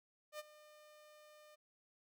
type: tone with ADSR envelope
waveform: sawtooth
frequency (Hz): 604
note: D5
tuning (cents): +48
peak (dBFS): -39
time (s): 0.32-1.56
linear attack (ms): 72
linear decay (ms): 28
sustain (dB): -17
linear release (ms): 17
effects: none